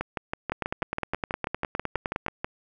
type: two click trains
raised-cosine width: 0.5 ms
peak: -12 / -13 dBFS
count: 18 / 16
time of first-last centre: 0.52-2.264 / 0.01-2.445 s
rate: 9.75 / 6.16 Hz
effects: none